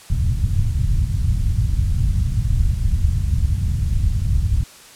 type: low-pass noise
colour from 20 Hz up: white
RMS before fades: -18 dBFS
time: 0.1-4.64 s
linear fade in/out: 5 ms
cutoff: 110 Hz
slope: 24 dB/octave
effects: white hiss -43 dBFS RMS until 4.95 s + low-pass 10000 Hz 12 dB/octave